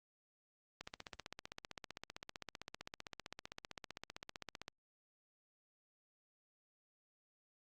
click train, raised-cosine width 0.2 ms, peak -28 dBFS, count 61, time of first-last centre 0.81-4.681 s, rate 15.5 Hz, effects Opus 48 kbps

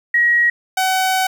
sine / sawtooth tone pair in turn, 1900 / 754 Hz, A#6 / F#5, +33 / +32 cents, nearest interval octave + major third, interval 1601 cents, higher first, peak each -11 dBFS, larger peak neither, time 0.14-0.5 / 0.77-1.27 s, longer second, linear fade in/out 5 ms, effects 8-bit

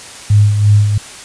sine tone with tremolo, 103.83 Hz, G#2, in tune, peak -4 dBFS, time 0.3-0.98 s, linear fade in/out 5 ms, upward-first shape sine, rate 2.9 Hz, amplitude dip 55%, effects white hiss -32 dBFS RMS until 1.24 s + resampled to 22050 Hz

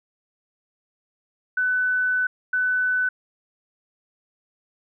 sine tone bursts at uneven times, 1500 Hz, F#6, 23 cents sharp, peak -19 dBFS, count 2, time 1.57-2.27 / 2.53-3.09 s, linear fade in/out 5 ms, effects none

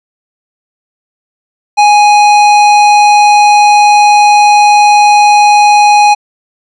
sine tone with hard clipping, 830.6 Hz, G#5, in tune, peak -4 dBFS, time 1.77-6.15 s, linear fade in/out 20 ms, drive 14 dB, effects resampled to 24000 Hz

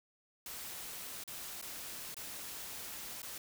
white noise with dropouts, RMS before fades -45 dBFS, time 0.46-3.38 s, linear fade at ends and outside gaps 2 ms, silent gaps 1.238-1.277 / 1.615-1.624 / 2.144-2.167 / 3.219-3.229 s, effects none

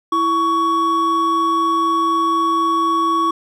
triangle tone pair together, 330.8 / 1119 Hz, E4 / C#6, +6 / +16 cents, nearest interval octave + major sixth, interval 2110 cents, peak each -19 / -13 dBFS, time 0.12-3.31 s, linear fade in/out 5 ms, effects none

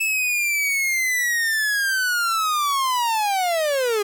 45% pulse linear sweep, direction down, 2627 to 400 Hz, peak -19 dBFS, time 0-4.03 s, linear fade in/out 10 ms, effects none

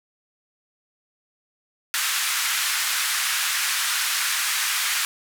pink band-pass noise, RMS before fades -24 dBFS, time 1.94-5.05 s, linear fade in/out 0 ms, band 1300 to 14000 Hz, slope 24 dB/octave, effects none

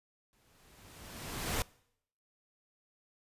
pink noise with exponential growth, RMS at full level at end -32 dBFS, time 0.33-1.62 s, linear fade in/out 0 ms, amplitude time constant 280 ms, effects noise-tail reverb RT60 0.7 s tail -23 dB re dry + resampled to 32000 Hz

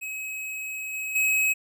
square tone with level steps, 2554 Hz, D#7, 45 cents sharp, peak -32 / -30 / -21 dBFS, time 0.01-1.54 s, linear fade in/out 20 ms, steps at 0.93 / 1.15 s, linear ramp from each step 10 ms, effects none

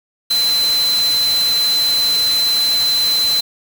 sine tone in noise, 4056 Hz, B7, 45 cents sharp, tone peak -13 dBFS, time 0.3-3.41 s, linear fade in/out 10 ms, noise white, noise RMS -24 dBFS, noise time 0.3-3.41 s, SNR +8 dB, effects none

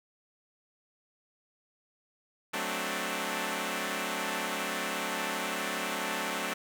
5% pulse chord, D dominant seventh, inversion first, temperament equal, 185 / 220 / 261.6 / 293.7 Hz, F#3 / A3 / C4 / D4, 0 / 0 / 0 / 0 cents, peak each -26 / -25 / -26 / -26 dBFS, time 2.53-6.54 s, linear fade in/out 10 ms, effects none

